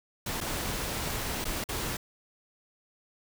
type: noise with dropouts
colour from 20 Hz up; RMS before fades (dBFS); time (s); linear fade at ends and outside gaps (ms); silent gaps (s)
pink; -33; 0.26-1.97; 5; 0.405-0.411 / 1.444-1.452 / 1.641-1.688
effects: none